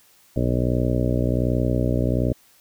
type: harmonic tone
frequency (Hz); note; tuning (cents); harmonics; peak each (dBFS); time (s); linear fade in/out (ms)
61.3; B1; -12; 1 / 2 / 3 / 4 / 5 / 6 / 7 / 8 / 9 / 10; -25 / -23 / -31 / -26 / -28 / -33 / -31 / -35 / -30 / -32; 0.36-2.33; 5
effects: white hiss -56 dBFS RMS until 2.6 s